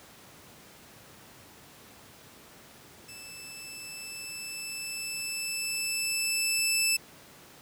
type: tone with level ramp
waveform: 15% pulse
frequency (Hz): 2637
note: E7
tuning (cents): 0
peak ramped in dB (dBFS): -37 to -16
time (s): 3.08-6.97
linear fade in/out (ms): 10
effects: pink hiss -52 dBFS RMS until 7.61 s + high-pass 100 Hz 12 dB/octave